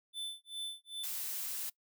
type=tone with tremolo; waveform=square; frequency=3520 Hz; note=A7; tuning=in tune; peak=-37 dBFS; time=0.13-1.07 s; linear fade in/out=50 ms; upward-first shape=sine; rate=2.5 Hz; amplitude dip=100%
type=noise; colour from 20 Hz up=blue; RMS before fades=-39 dBFS; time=1.03-1.7 s; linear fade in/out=10 ms
effects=noise-tail reverb RT60 0.1 s tail -22 dB re dry